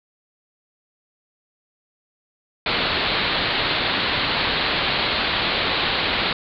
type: low-pass noise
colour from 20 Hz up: white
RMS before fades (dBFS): -22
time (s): 2.66-6.33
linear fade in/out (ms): 2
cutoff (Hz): 4400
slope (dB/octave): 96
effects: none

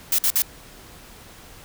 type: noise bursts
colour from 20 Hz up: blue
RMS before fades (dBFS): -19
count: 3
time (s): 0.12-0.421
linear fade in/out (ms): 2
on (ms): 65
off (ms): 53
effects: pink hiss -45 dBFS RMS until 1.64 s

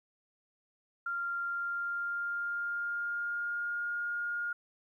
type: tone with pitch glide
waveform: sine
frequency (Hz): 1390 to 1420.8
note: F6 to F6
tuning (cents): -9 to +29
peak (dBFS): -32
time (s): 1.06-4.53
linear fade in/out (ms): 5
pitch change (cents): +38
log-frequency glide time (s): 1.4-3.88
effects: 12-bit

